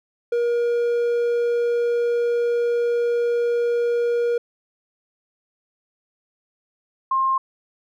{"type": "tone pair in turn", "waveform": ["triangle", "sine"], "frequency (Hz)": [475, 1062.3], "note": ["A#4", "C6"], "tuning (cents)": [33, 26], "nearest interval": "octave + major second", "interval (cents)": 1393, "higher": "second", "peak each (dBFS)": [-16, -17], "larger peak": "first", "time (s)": [[0.32, 4.38], [7.11, 7.38]], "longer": "first", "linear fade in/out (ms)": 5, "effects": []}